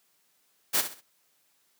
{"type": "noise with echo", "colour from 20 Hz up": "white", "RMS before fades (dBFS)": -24, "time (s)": [0.73, 0.82], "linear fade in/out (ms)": 20, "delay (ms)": 65, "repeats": 3, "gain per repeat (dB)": -10, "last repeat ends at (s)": 1.015, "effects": ["white hiss -69 dBFS RMS until 1.79 s", "high-pass 150 Hz 12 dB/octave"]}